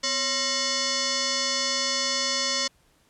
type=tone with frequency modulation; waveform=sine; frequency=553 Hz; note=C#5; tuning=4 cents flat; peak=-23 dBFS; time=0.03-2.68 s; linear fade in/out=10 ms; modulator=806 Hz; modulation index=7.5; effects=pink hiss -63 dBFS RMS until 3.09 s + low-pass 12000 Hz 12 dB/octave